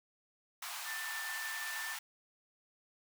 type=high-pass noise; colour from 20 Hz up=pink; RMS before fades=-43 dBFS; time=0.62-1.99 s; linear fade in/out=5 ms; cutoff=780 Hz; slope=48 dB/octave
type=tone; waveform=sine; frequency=1778 Hz; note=A6; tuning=18 cents sharp; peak=-40 dBFS; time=0.84-1.97 s; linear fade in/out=50 ms
effects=none